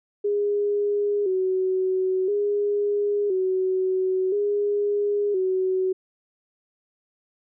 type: tone with vibrato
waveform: sine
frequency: 392 Hz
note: G4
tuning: in tune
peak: -20 dBFS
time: 0.24-5.93 s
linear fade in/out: 10 ms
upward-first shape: square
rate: 0.49 Hz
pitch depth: 79 cents each way
effects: none